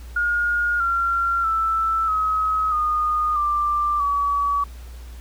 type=tone with pitch steps; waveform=sine; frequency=1427 / 1374.4 / 1323.8 / 1275 / 1228 / 1182.8 / 1139.2 Hz; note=F6 / F6 / E6 / D#6 / D#6 / D6 / C#6; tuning=+37 / -28 / +7 / +42 / -23 / +12 / +47 cents; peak=-18 dBFS; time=0.16-4.64 s; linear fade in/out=5 ms; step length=640 ms; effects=added 60 Hz sine -35 dBFS peak until 5.2 s + pink hiss -49 dBFS RMS until 5.2 s